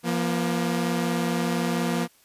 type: tone pair together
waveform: sawtooth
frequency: 172.1 / 237.6 Hz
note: F3 / A#3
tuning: -25 / +33 cents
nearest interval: tritone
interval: 558 cents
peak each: -22 dBFS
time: 0.03-2.08 s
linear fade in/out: 50 ms
effects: white hiss -59 dBFS RMS until 2.24 s + resampled to 32000 Hz